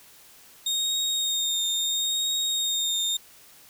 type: tone with vibrato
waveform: 30% pulse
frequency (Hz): 3700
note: A#7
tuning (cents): -14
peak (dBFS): -21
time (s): 0.66-3.17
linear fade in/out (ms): 5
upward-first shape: triangle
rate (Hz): 0.74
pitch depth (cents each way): 27
effects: white hiss -52 dBFS RMS until 3.69 s